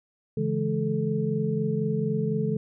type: tone cluster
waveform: sine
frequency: 142 / 166.1 / 211.7 / 435.8 Hz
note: C#3 / E3 / G#3 / A4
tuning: +42 / +13 / +33 / -17 cents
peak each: -29 dBFS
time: 0.37-2.57 s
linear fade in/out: 5 ms
effects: none